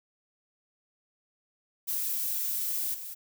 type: noise with level steps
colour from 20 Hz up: violet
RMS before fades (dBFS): -31 / -40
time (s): 1.87-3.15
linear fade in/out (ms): 20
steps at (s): 2.94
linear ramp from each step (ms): 5
effects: none

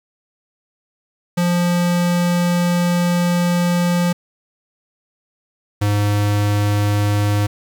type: tone pair in turn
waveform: square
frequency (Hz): 175 / 103.13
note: F3 / G#2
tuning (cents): +4 / -12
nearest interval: major sixth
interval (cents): 916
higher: first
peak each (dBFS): -15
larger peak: neither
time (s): 1.37-4.13 / 5.81-7.47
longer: first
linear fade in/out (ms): 10
effects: 8-bit

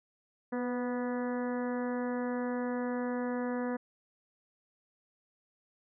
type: harmonic tone with a mistuned harmonic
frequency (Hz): 245.3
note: B3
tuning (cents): -12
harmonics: 1 / 2 / 3 / 4 / 5 / 6 / 7 / 8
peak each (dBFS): -33 / -36 / -44 / -44 / -48 / -49 / -47 / -53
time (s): 0.52-3.77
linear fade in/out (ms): 10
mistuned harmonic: 2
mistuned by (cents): +21
effects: none

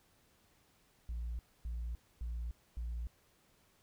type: tone bursts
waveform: sine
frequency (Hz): 58.27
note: A#1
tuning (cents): 0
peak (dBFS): -35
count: 4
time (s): 1.09-3.07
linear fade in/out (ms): 0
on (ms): 300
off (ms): 260
effects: tanh soft clip ceiling -35 dBFS + pink hiss -70 dBFS RMS until 3.82 s

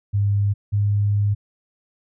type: tone pair in turn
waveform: sine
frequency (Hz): 101.3 / 102.48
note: G#2 / G#2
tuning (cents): -43 / -23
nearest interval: unison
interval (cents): 20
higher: second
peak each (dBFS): -16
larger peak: neither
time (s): 0.13-0.54 / 0.72-1.35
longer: second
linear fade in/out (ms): 20
effects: none

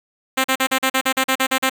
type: tone bursts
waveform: 5% pulse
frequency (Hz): 263.3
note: C4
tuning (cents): +11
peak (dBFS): -4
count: 12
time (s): 0.37-1.697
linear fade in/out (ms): 10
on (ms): 73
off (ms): 41
effects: none

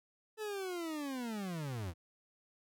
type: linear sweep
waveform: 40% pulse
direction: down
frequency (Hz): 440.5 to 77.78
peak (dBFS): -37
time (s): 0.37-1.94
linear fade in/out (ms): 50
effects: none

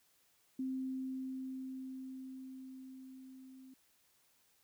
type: tone with level ramp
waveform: sine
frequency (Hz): 261.6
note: C4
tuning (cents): 0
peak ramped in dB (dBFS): -35 to -53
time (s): 0.59-3.74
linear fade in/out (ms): 5
effects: white hiss -72 dBFS RMS until 4.63 s

